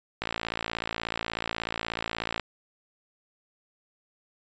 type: click train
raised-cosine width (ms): 0.3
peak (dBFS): -13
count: 124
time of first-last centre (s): 0.22-2.397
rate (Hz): 56.5
effects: resampled to 16000 Hz